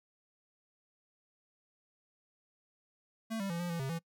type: tone with pitch steps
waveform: square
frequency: 224 / 196.5 / 169.9 / 175 / 168.6 / 134.1 / 166.6 Hz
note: A3 / G3 / F3 / F3 / E3 / C3 / E3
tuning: +31 / +4 / -47 / +4 / +39 / +43 / +19 cents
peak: -35 dBFS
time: 3.3-3.993 s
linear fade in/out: 20 ms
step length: 99 ms
effects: noise-tail reverb RT60 0.1 s tail -24 dB re dry